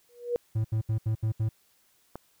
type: tone with exponential growth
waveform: sine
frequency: 481.3 Hz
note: B4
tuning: 45 cents flat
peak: -21 dBFS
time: 0.09-0.36 s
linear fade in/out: 0 ms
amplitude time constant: 57 ms
type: tone bursts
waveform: triangle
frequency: 110 Hz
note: A2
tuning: in tune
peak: -22 dBFS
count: 6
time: 0.55-1.491 s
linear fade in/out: 10 ms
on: 96 ms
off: 73 ms
type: click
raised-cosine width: 1 ms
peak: -23 dBFS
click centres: 2.156 s
effects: white hiss -66 dBFS RMS until 2.4 s